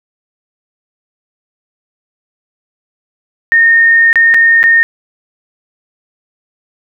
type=tone with dropouts; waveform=sine; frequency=1836 Hz; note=A#6; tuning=27 cents flat; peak=-4 dBFS; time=3.52-4.83 s; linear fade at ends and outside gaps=0 ms; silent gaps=4.129-4.157 / 4.34-4.344 / 4.63-4.639 s; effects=none